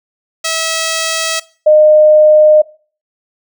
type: tone pair in turn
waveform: 5% pulse / sine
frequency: 648 / 611.6 Hz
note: E5 / D#5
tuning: -30 / -30 cents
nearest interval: minor second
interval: 100 cents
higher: first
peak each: -3 dBFS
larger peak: neither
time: 0.44-1.4 / 1.66-2.62 s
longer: neither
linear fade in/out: 10 ms
effects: noise-tail reverb RT60 0.4 s tail -20 dB re dry